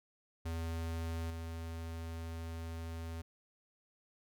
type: tone with level steps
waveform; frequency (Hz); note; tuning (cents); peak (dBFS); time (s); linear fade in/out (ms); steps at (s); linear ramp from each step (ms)
square; 82.41; E2; 0; -37 / -41; 0.45-3.22; 10; 1.3; 5
effects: none